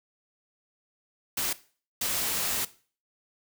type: noise bursts at uneven times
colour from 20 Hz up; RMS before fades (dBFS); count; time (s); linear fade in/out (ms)
white; -29; 2; 1.37-1.53 / 2.01-2.65; 5
effects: noise-tail reverb RT60 0.4 s tail -17 dB re dry